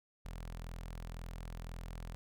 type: tone with notch filter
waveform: sawtooth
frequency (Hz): 41.94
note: E1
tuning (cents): +31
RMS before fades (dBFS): -45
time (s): 0.25-2.15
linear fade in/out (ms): 0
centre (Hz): 330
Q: 1.5
effects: none